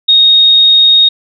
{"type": "tone", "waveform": "sine", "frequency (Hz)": 3729, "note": "A#7", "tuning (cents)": 0, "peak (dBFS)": -3, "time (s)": [0.08, 1.09], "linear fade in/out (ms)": 10, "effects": []}